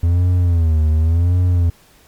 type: tone with vibrato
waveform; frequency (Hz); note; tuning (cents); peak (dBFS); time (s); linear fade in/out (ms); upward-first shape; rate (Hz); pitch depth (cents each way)
triangle; 83.5; E2; +23; -9; 0.03-1.7; 5; sine; 0.9; 130
effects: pink hiss -50 dBFS RMS until 2.07 s + MP3 96 kbps